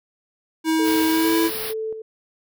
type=tone with pitch glide; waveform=square; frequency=320 to 329.8 Hz; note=D#4 to E4; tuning=+49 to +1 cents; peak=-18 dBFS; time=0.64-1.51 s; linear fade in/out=50 ms; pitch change=+52 cents; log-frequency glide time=1.06-1.39 s
type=tone with tremolo; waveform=sine; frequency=440 Hz; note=A4; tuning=in tune; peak=-24 dBFS; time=0.79-2.02 s; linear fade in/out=5 ms; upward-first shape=square; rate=2.2 Hz; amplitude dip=55%
type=band-stop noise; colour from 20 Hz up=white; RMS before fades=-29 dBFS; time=0.83-1.74 s; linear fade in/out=50 ms; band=5400 to 9600 Hz; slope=96 dB/octave
effects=none